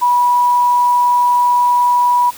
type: tone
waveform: sine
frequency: 976 Hz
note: B5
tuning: 21 cents flat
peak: -9 dBFS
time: 0.01-2.31 s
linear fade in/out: 20 ms
effects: white hiss -35 dBFS RMS until 2.37 s